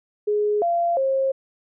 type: tone with pitch steps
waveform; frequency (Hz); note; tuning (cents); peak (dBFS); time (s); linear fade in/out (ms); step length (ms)
sine; 417.7 / 687 / 536; G#4 / F5 / C5; +10 / -29 / +42; -18; 0.27-1.32; 10; 350
effects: none